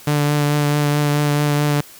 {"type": "tone with vibrato", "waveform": "sawtooth", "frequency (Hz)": 146.83, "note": "D3", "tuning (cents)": 0, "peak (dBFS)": -11, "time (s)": [0.07, 1.81], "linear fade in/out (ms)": 5, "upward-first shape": "triangle", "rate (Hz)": 4.6, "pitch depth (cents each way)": 19, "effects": ["white hiss -42 dBFS RMS until 1.99 s"]}